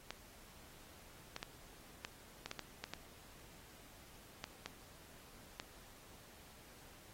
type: clicks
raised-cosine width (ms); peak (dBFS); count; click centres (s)
0.2; -24; 12; 0.106 / 1.364 / 1.429 / 2.049 / 2.46 / 2.514 / 2.593 / 2.84 / 2.936 / 4.441 / 4.66 / 5.599
effects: pink hiss -60 dBFS RMS until 7.13 s + AAC 48 kbps